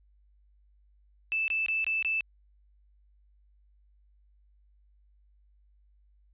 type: tone bursts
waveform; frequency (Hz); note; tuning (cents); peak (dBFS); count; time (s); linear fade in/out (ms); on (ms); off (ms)
sine; 2637; E7; 0; -26; 5; 1.32-2.208; 0; 160; 22
effects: added 50 Hz sine -60 dBFS peak until 6.33 s + resampled to 8000 Hz